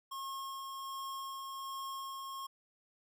square tone with tremolo, 1081 Hz, C#6, 44 cents flat, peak -40 dBFS, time 0.11-2.47 s, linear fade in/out 10 ms, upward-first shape sine, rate 1.3 Hz, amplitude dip 25%, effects none

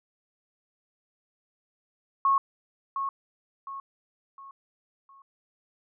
sine tone with echo, 1095 Hz, C#6, 22 cents flat, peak -19 dBFS, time 2.25-2.38 s, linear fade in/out 2 ms, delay 710 ms, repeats 4, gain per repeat -8 dB, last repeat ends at 5.22 s, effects none

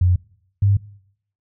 sine tone pair in turn, 90 / 99.94 Hz, F#2 / G2, -47 / +34 cents, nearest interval major second, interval 181 cents, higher second, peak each -12 dBFS, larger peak neither, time 0.01-0.16 / 0.62-0.77 s, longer neither, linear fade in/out 5 ms, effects noise-tail reverb RT60 0.7 s tail -22 dB re dry

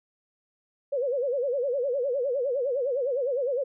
sine tone with vibrato, 523.3 Hz, C5, in tune, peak -24 dBFS, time 0.92-3.64 s, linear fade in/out 10 ms, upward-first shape sine, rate 9.8 Hz, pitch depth 170 cents each way, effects none

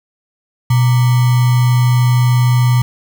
sine tone with sample-and-hold, 123.47 Hz, B2, in tune, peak -8 dBFS, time 0.7-2.82 s, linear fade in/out 5 ms, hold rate 1050 Hz, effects none

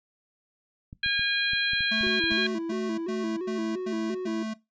clicks, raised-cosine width 5 ms, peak -29 dBFS, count 10, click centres 0.929 / 1.062 / 1.194 / 1.534 / 1.734 / 1.807 / 2.01 / 2.068 / 2.24 / 2.32 s
harmonic tone, 814 Hz, G#5, 35 cents flat, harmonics 2 / 3 / 4 / 5, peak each -27 / -29 / -30 / -31 dBFS, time 1.03-2.47 s, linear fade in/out 5 ms
square tone bursts, 219.3 Hz, A3, 6 cents flat, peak -31 dBFS, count 7, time 1.91-4.54 s, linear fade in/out 10 ms, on 290 ms, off 100 ms
triangle tone with vibrato, 349.7 Hz, F4, 2 cents sharp, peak -27 dBFS, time 2.03-4.43 s, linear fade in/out 5 ms, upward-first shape square, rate 2.9 Hz, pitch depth 93 cents each way
effects noise-tail reverb RT60 0.2 s tail -19 dB re dry + resampled to 16000 Hz

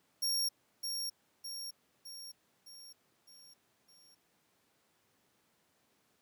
sawtooth tone with echo, 5560 Hz, F8, 9 cents flat, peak -28 dBFS, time 0.22-0.49 s, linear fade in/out 10 ms, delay 610 ms, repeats 6, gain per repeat -5 dB, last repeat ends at 4.15 s, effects pink hiss -73 dBFS RMS until 6.21 s + high-pass 150 Hz 12 dB/octave

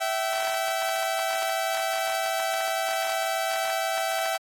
sawtooth tone pair together, 659.3 / 767.6 Hz, E5 / G5, 0 / -37 cents, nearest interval minor third, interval 263 cents, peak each -24 dBFS, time 0-4.38 s, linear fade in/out 20 ms, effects AAC 64 kbps

